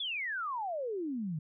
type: exponential sweep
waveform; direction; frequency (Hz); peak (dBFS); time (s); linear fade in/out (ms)
sine; down; 3530 to 146.5; -33; 0-1.39; 5
effects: none